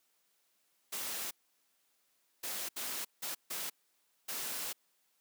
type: noise bursts at uneven times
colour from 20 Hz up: white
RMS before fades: -39 dBFS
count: 6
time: 0.92-1.31 / 2.43-2.69 / 2.76-3.05 / 3.22-3.35 / 3.5-3.7 / 4.28-4.73 s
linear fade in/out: 10 ms
effects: white hiss -75 dBFS RMS until 5.2 s + high-pass 200 Hz 12 dB/octave